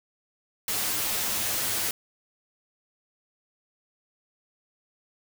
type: noise with comb filter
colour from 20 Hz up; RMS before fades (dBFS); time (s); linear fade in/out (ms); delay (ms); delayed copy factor
white; -28; 0.68-1.91; 2; 9.4; +0.6
effects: none